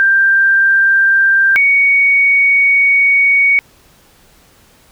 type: tone pair in turn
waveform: sine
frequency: 1581 / 2236 Hz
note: G6 / C#7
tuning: +14 / +14 cents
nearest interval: tritone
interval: 600 cents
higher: second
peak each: -7 dBFS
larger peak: neither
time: 0-1.56 / 1.56-3.59 s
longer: second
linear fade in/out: 0 ms
effects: pink hiss -48 dBFS RMS until 4.91 s